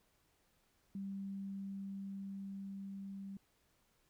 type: tone with level ramp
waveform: sine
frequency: 196 Hz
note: G3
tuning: in tune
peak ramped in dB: -40 to -44 dBFS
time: 0.95-3.37 s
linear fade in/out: 2 ms
effects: pink hiss -75 dBFS RMS until 4.09 s